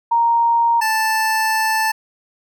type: tone pair in turn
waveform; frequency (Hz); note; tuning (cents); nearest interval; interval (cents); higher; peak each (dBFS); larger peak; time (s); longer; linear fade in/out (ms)
sine / 25% pulse; 932.3 / 880; A#5 / A5; 0 / 0; minor second; 100; first; -12; neither; 0.11-0.81 / 0.81-1.92; second; 10
effects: none